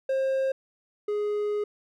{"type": "tone pair in turn", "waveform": "triangle", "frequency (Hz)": [533, 416.4], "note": ["C5", "G#4"], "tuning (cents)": [32, 5], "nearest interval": "major third", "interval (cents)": 427, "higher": "first", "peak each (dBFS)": [-21, -23], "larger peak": "first", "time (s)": [[0.09, 0.52], [1.08, 1.64]], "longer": "second", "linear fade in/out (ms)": 5, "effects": []}